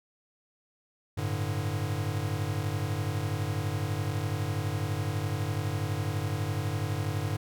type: chord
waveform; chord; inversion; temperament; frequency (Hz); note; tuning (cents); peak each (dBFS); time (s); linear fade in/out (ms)
square; G suspended second; none; equal; 98 / 110 / 146.83; G2 / A2 / D3; 0 / 0 / 0; -33 / -34 / -35; 1.17-7.37; 10
effects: none